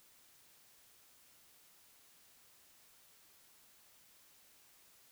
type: silence
effects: white hiss -65 dBFS RMS until 5.11 s